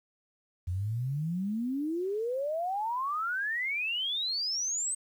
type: exponential sweep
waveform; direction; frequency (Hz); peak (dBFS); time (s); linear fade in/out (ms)
sine; up; 85.4 to 8372; -29; 0.67-4.95; 10
effects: 10-bit